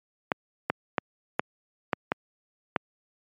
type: clicks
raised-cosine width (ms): 0.5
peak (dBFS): -7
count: 7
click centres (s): 0.318 / 0.7 / 0.982 / 1.395 / 1.932 / 2.119 / 2.762
effects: high-pass 150 Hz 12 dB/octave + MP3 96 kbps